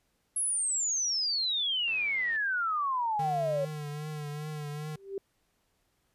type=exponential sweep; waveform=sine; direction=down; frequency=11050 to 541 Hz; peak=-27 dBFS; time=0.36-3.65 s; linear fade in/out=5 ms
type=click train; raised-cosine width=0.3 ms; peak=-34 dBFS; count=50; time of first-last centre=1.88-2.36 s; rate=102 Hz
type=tone with vibrato; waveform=square; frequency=150 Hz; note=D3; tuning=37 cents sharp; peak=-36 dBFS; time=3.19-4.96 s; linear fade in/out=5 ms; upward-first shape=triangle; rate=2.5 Hz; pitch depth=53 cents each way
type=tone with exponential growth; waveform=sine; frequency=392 Hz; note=G4; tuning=in tune; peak=-29 dBFS; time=4.89-5.18 s; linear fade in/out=2 ms; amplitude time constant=62 ms
effects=pink hiss -74 dBFS RMS until 6.14 s + resampled to 32000 Hz